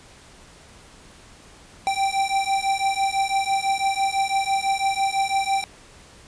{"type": "beating tone pair", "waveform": "square", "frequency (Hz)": [779, 785], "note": ["G5", "G5"], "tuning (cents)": [-11, 2], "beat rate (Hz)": 6, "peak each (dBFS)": -24, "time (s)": [1.87, 5.64], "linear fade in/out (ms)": 0, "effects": ["pink hiss -48 dBFS RMS until 6.27 s", "resampled to 22050 Hz"]}